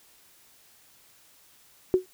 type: tone with exponential decay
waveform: sine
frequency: 370 Hz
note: F#4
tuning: in tune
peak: -13 dBFS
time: 1.94-2.06 s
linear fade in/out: 0 ms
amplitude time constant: 24 ms
effects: white hiss -58 dBFS RMS until 2.13 s